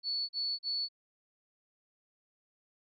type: tone bursts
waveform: sine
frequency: 4435 Hz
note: C#8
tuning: in tune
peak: -31 dBFS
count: 3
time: 0.03-0.888 s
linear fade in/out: 50 ms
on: 260 ms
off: 39 ms
effects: none